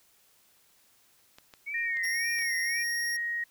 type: clicks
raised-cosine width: 0.2 ms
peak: -31 dBFS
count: 6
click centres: 1.385 / 1.538 / 1.97 / 2.052 / 2.388 / 2.422 s
type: tone with vibrato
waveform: sine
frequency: 2198 Hz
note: C#7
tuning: 15 cents flat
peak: -33 dBFS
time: 1.66-2.84 s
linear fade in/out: 20 ms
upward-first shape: sine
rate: 1.9 Hz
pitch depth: 140 cents each way
type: tone with pitch glide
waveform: sine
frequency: 1858 to 1880.7 Hz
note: A#6 to A#6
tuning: -6 to +15 cents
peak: -29 dBFS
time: 1.74-3.44 s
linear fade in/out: 5 ms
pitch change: +21 cents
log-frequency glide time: 2.3-3.19 s
type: tone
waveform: sawtooth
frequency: 5588 Hz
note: F8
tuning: in tune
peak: -31 dBFS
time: 2.03-3.17 s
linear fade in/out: 10 ms
effects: white hiss -64 dBFS RMS until 3.5 s